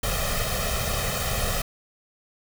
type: noise with comb filter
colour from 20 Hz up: pink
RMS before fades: -26 dBFS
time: 0.03-1.62 s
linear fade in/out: 5 ms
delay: 1.6 ms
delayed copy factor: +0.9
effects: none